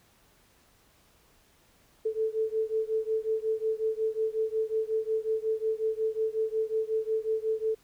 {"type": "beating tone pair", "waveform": "sine", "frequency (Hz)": [437.9, 443.4], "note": ["A4", "A4"], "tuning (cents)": [-8, 13], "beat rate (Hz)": 5.5, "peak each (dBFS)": [-29, -30], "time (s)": [2.05, 7.75], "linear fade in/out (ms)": 10, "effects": ["pink hiss -63 dBFS RMS until 7.83 s"]}